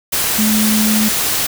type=tone in noise; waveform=sine; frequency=215.2 Hz; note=A3; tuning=38 cents flat; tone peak=-13 dBFS; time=0.38-1.09 s; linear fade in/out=10 ms; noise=white; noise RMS=-17 dBFS; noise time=0.12-1.47 s; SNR=+1 dB; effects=none